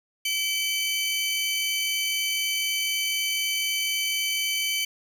sawtooth tone pair together, 2300 / 3052 Hz, D7 / G7, -37 / -47 cents, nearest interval perfect fourth, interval 490 cents, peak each -24 dBFS, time 0.25-4.85 s, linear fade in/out 5 ms, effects none

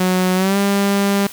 sawtooth tone with pitch glide, 184 to 199.5 Hz, F#3 to G3, -9 to +31 cents, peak -10 dBFS, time 0-1.27 s, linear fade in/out 5 ms, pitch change +140 cents, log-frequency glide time 0.35-0.57 s, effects white hiss -36 dBFS RMS until 1.32 s

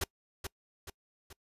pink noise with echo, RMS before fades -32 dBFS, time 0.01-0.04 s, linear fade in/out 5 ms, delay 430 ms, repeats 3, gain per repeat -6 dB, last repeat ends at 1.33 s, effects noise-tail reverb RT60 0.1 s tail -25 dB re dry + resampled to 32000 Hz

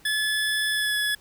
25% pulse tone with pitch glide, 1721 to 1698.3 Hz, A6 to G#6, -39 to +38 cents, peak -19 dBFS, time 0.05-1.15 s, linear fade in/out 5 ms, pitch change -23 cents, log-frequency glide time 0.71-0.95 s, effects pink hiss -55 dBFS RMS until 1.2 s

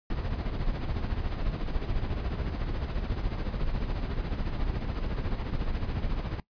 brown noise with tremolo, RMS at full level -28 dBFS, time 0.1-6.4 s, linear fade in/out 2 ms, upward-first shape sine, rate 14 Hz, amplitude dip 55%, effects noise-tail reverb RT60 0.1 s tail -20 dB re dry + resampled to 11025 Hz

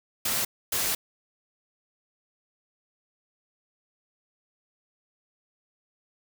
white noise bursts at uneven times, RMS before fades -27 dBFS, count 2, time 0.25-0.45 / 0.72-0.95 s, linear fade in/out 5 ms, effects none

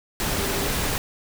sine tone in noise, 394.3 Hz, G4, 10 cents sharp, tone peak -31 dBFS, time 0.39-0.67 s, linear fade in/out 0 ms, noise pink, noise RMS -25 dBFS, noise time 0.2-0.98 s, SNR -9 dB, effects none

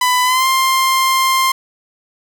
sawtooth tone with pitch glide, 999 to 1053.5 Hz, B5 to C6, +20 to +12 cents, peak -8 dBFS, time 0.01-1.52 s, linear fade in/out 5 ms, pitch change +92 cents, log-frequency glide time 0.24-0.46 s, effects 7-bit

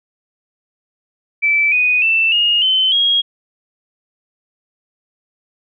sine tone with pitch steps, 2319 / 2485 / 2664 / 2855 / 3060 / 3280 Hz, D7 / D#7 / E7 / F7 / G7 / G#7, -22 / -3 / +18 / +37 / -42 / -22 cents, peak -11 dBFS, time 1.42-3.22 s, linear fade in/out 20 ms, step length 300 ms, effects none

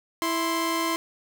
sawtooth tone pair together, 329.6 / 1046.4 Hz, E4 / C6, 0 / 0 cents, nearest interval octave + minor sixth, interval 2000 cents, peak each -23 / -23 dBFS, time 0.22-0.96 s, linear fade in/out 0 ms, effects none

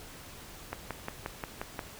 click train, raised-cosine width 0.5 ms, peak -19 dBFS, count 7, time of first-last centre 0.73-1.792 s, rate 5.65 Hz, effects pink hiss -48 dBFS RMS until 1.99 s

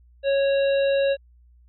harmonic tone, 552 Hz, C#5, 7 cents flat, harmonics 1 / 3 / 5 / 7, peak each -18 / -33 / -34 / -36 dBFS, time 0.23-1.17 s, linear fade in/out 50 ms, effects added 60 Hz sine -51 dBFS peak until 1.68 s

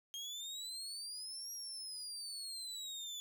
30% pulse exponential two-way sweep, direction up then down, 3210 to 5690 to 3449 Hz, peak -40 dBFS, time 0.14-3.2 s, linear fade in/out 0 ms, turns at 1.52 s, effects none

